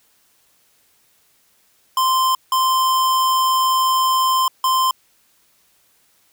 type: tone bursts at uneven times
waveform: square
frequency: 1041 Hz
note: C6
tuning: 9 cents flat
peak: -15 dBFS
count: 3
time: 1.97-2.35 / 2.52-4.48 / 4.64-4.91 s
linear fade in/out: 2 ms
effects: white hiss -59 dBFS RMS until 6.32 s